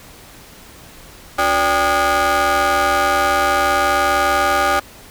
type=ring-modulated tone; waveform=25% pulse; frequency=215.5 Hz; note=A3; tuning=36 cents flat; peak=-7 dBFS; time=1.38-4.8 s; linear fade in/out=10 ms; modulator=1010 Hz; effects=pink hiss -41 dBFS RMS until 5.1 s